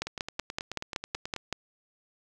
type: two click trains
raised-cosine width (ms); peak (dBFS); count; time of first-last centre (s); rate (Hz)
0.2; -13 / -18; 9 / 13; 0.02-1.527 / 0.07-1.363; 5.31 / 9.28
effects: none